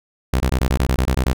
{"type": "tone bursts", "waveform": "sawtooth", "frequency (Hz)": 64.5, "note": "C2", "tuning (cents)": -24, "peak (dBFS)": -11, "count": 11, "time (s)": [0.33, 1.332], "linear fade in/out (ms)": 5, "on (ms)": 72, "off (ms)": 21, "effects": []}